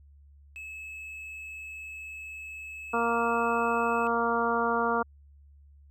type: tone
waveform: triangle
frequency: 2592 Hz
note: E7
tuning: 30 cents flat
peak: -37 dBFS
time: 0.56-4.07 s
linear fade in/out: 0 ms
type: harmonic tone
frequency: 233.1 Hz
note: A#3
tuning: in tune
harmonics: 1 / 2 / 3 / 4 / 5 / 6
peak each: -33 / -30 / -32 / -31 / -30 / -32 dBFS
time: 2.93-5.03 s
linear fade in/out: 10 ms
effects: added 71 Hz sine -52 dBFS peak until 5.9 s